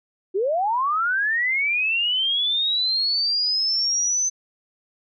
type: linear sweep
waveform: sine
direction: up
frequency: 353.9 to 6170 Hz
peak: -19 dBFS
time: 0.34-4.3 s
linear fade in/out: 20 ms
effects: none